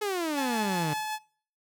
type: exponential sweep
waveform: sawtooth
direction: down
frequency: 432.3 to 145.8 Hz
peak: -24 dBFS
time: 0.01-0.94 s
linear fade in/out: 10 ms
type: tone with tremolo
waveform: sawtooth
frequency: 860 Hz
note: A5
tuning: 40 cents flat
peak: -26 dBFS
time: 0.34-1.19 s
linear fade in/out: 50 ms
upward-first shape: sine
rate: 5.2 Hz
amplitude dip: 25%
effects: noise-tail reverb RT60 0.5 s tail -23 dB re dry